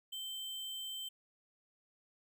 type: tone with sample-and-hold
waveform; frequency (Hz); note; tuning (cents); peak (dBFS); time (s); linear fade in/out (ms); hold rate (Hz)
sine; 3106; G7; -17; -40; 0.12-1.09; 10; 11025
effects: none